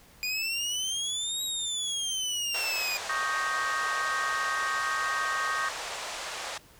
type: exponential two-way sweep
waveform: 25% pulse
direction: up then down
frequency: 2444 to 3836 to 2444 Hz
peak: -25 dBFS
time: 0.23-2.97 s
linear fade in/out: 0 ms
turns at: 1.43 s
type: band-pass noise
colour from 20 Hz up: pink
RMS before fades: -37 dBFS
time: 2.54-6.58 s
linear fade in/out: 5 ms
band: 550 to 8200 Hz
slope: 24 dB/octave
type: chord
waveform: sine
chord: Eb dominant seventh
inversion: third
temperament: equal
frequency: 1108.7 / 1244.5 / 1568 / 1864.7 Hz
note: Db6 / Eb6 / G6 / Bb6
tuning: 0 / 0 / 0 / 0 cents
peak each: -33 dBFS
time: 3.09-5.69 s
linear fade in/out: 5 ms
effects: pink hiss -56 dBFS RMS until 6.79 s